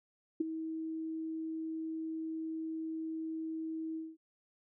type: tone with ADSR envelope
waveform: sine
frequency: 320.7 Hz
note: E4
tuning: 48 cents flat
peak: -25 dBFS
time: 0.4-4.17 s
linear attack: 8 ms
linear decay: 14 ms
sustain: -11 dB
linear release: 210 ms
effects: none